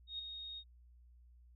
sine tone with ADSR envelope, 3729 Hz, A#7, in tune, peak -38 dBFS, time 0.07-0.64 s, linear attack 120 ms, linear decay 8 ms, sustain -6 dB, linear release 61 ms, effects added 60 Hz sine -59 dBFS peak until 1.55 s

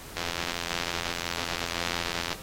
click train, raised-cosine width 0.2 ms, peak -12 dBFS, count 186, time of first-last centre 0.17-2.329 s, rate 85.7 Hz, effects pink hiss -44 dBFS RMS until 2.42 s + AAC 48 kbps

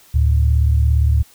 sine tone pair together, 73.66 / 111.1 Hz, D2 / A2, +6 / +17 cents, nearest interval perfect fifth, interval 711 cents, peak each -12 / -18 dBFS, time 0.14-1.23 s, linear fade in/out 10 ms, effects white hiss -49 dBFS RMS until 1.34 s

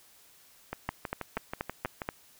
two click trains, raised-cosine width 0.5 ms, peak -19 / -16 dBFS, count 9 / 6, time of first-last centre 0.73-2.018 / 0.89-2.089 s, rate 6.21 / 4.17 Hz, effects white hiss -59 dBFS RMS until 2.39 s

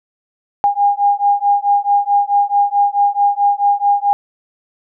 sine beating tone pair, 809 / 813.6 Hz, G#5 / G#5, -46 / -36 cents, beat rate 4.6 Hz, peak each -14 dBFS, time 0.64-4.13 s, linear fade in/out 0 ms, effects none

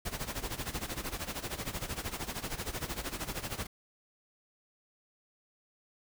pink noise with tremolo, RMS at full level -35 dBFS, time 0.05-3.67 s, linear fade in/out 10 ms, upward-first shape sine, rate 13 Hz, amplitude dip 80%, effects none

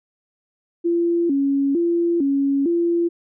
sine tone with vibrato, 307.8 Hz, D#4, 19 cents flat, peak -16 dBFS, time 0.84-3.09 s, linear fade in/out 20 ms, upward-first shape square, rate 1.1 Hz, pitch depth 180 cents each way, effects none

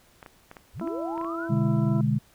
clicks, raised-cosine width 0.5 ms, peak -27 dBFS, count 9, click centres 0.228 / 0.262 / 0.514 / 0.568 / 0.797 / 0.875 / 1.178 / 1.213 / 1.246 s
sine linear sweep, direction up, 36.71 to 1577 Hz, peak -33 dBFS, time 0.73-1.49 s, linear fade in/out 50 ms
harmonic tone, 332.6 Hz, E4, 16 cents sharp, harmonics 1 / 2 / 3 / 4, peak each -31 / -37 / -41 / -43 dBFS, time 0.81-2.01 s, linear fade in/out 2 ms
sine chord, G# diminished, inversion first, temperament equal, 123.47 / 146.83 / 207.7 Hz, B2 / D3 / G#3, 0 / 0 / 0 cents, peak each -25 dBFS, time 1.49-2.19 s, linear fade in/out 20 ms
effects pink hiss -59 dBFS RMS until 2.34 s

